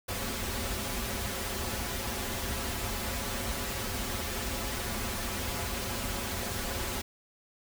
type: noise with comb filter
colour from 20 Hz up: pink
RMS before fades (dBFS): -34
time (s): 0.08-7.02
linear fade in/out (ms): 10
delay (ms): 6.5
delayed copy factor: -0.75
effects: none

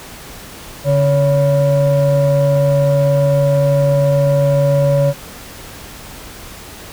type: ring-modulated tone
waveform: triangle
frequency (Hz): 210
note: G#3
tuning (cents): +19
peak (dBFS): -5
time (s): 0.84-5.14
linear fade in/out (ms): 50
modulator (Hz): 353
effects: pink hiss -34 dBFS RMS until 6.92 s

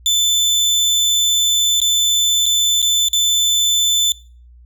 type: tone with dropouts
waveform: 30% pulse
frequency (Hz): 3522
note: A7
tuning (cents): +1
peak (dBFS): -10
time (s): 0.06-4.12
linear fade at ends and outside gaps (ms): 1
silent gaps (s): 1.802-1.816 / 2.458-2.463 / 2.818-2.826 / 3.085-3.131
effects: noise-tail reverb RT60 0.4 s tail -22 dB re dry + added 60 Hz sine -41 dBFS peak until 4.65 s

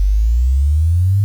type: exponential sweep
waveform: sine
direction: up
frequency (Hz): 46.99 to 103.83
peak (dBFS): -10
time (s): 0-1.24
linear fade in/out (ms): 0
effects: 7-bit

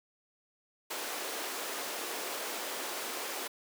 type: high-pass noise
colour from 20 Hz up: pink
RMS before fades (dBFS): -38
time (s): 0.9-3.48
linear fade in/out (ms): 10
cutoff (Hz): 340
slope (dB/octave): 24
effects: none

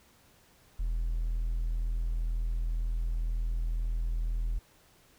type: tone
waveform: triangle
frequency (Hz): 41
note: E1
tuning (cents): -9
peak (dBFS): -25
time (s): 0.79-4.59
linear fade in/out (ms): 10
effects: tanh soft clip ceiling -23 dBFS + pink hiss -62 dBFS RMS until 5.18 s

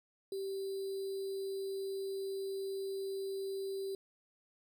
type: tone with sample-and-hold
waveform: sine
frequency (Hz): 388.8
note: G4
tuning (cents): -14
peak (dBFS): -36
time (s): 0.32-3.95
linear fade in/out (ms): 2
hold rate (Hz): 4410
effects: none

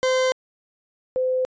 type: tone pair in turn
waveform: 40% pulse / sine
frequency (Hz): 516 / 512.7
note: C5 / C5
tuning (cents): -24 / -35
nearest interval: unison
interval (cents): 11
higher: first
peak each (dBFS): -17 / -19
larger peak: first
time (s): 0.03-0.32 / 1.16-1.45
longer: neither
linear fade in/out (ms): 0
effects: resampled to 16000 Hz

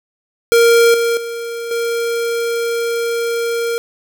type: tone with level steps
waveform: square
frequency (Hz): 466.2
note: A#4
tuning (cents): 0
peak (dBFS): -8 / -14 / -23 / -17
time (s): 0.52-3.78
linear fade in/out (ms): 0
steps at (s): 0.94 / 1.17 / 1.71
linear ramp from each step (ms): 2
effects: none

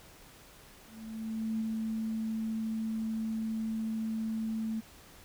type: tone with ADSR envelope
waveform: sine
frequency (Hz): 221.5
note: A3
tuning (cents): +12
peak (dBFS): -29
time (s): 0.86-4.81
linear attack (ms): 750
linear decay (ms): 10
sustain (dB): -2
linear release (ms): 19
effects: pink hiss -55 dBFS RMS until 5.24 s

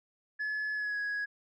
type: tone with pitch glide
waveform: sine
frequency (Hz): 1710 to 1666.1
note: A6 to G#6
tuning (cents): -50 to +5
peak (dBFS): -29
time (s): 0.39-1.26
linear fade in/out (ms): 20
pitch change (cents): -45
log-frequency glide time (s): 0.74-0.98
effects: tanh soft clip ceiling -30 dBFS

